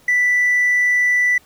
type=tone; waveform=triangle; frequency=1975.5 Hz; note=B6; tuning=in tune; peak=-10 dBFS; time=0.08-1.38 s; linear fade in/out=5 ms; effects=tanh soft clip ceiling -9 dBFS + pink hiss -52 dBFS RMS until 1.45 s